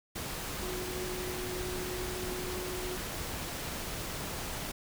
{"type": "tone in noise", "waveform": "sine", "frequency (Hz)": 364.9, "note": "F#4", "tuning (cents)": -24, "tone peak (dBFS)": -38, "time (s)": [0.62, 2.97], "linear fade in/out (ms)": 10, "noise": "pink", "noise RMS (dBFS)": -38, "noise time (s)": [0.15, 4.72], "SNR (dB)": -3, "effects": []}